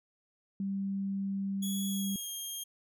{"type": "tone", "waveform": "sine", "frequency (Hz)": 196, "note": "G3", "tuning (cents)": 0, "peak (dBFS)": -31, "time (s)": [0.6, 2.16], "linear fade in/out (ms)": 2}
{"type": "tone with pitch glide", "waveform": "10% pulse", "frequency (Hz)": [3363, 3222], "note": ["G#7", "G7"], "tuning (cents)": [21, 47], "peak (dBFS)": -30, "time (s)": [1.62, 2.64], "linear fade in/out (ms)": 10, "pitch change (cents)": -74, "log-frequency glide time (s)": [1.87, 2.31]}
{"effects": []}